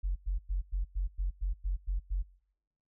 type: tone bursts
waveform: sine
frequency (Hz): 45.54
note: F#1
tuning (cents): -27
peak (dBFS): -27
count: 10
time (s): 0.03-2.23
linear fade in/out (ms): 20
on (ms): 130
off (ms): 100
effects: noise-tail reverb RT60 0.8 s tail -25 dB re dry + tanh soft clip ceiling -23 dBFS